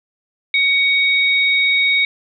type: tone pair together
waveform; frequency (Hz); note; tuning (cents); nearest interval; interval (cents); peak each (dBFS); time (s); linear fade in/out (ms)
sine; 2241 / 3746; C#7 / A#7; +18 / +8; major sixth; 890; -13 / -19; 0.54-2.05; 2
effects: none